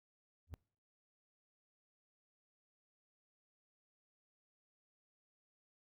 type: tone with exponential growth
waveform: triangle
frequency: 82.3 Hz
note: E2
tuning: 2 cents flat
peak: -37 dBFS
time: 0.47-0.54 s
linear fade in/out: 0 ms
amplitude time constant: 15 ms
effects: noise-tail reverb RT60 0.5 s tail -25 dB re dry + Opus 48 kbps